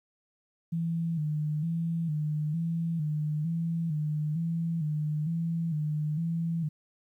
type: tone with vibrato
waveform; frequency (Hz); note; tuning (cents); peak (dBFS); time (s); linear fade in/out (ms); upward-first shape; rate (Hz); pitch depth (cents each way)
sine; 158.7; D#3; +35; -27; 0.72-6.69; 10; square; 1.1; 80
effects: 11-bit